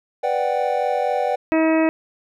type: chord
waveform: triangle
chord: G major seventh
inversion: first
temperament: equal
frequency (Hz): 493.9 / 587.3 / 740 / 784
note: B4 / D5 / F#5 / G5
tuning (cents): 0 / 0 / 0 / 0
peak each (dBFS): -22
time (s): 0.23-1.36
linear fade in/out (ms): 10
type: harmonic tone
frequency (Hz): 320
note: D#4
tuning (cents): +49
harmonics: 1 / 2 / 3 / 4 / 5 / 6 / 7 / 8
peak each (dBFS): -16 / -20 / -28 / -32 / -35 / -30 / -35 / -30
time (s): 1.52-1.89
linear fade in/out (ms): 0
effects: none